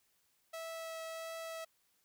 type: tone with vibrato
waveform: sawtooth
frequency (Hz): 652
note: E5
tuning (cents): -19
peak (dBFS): -38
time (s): 0.53-1.65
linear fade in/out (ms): 10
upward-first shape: triangle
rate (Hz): 1.5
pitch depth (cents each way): 9
effects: white hiss -75 dBFS RMS until 2.04 s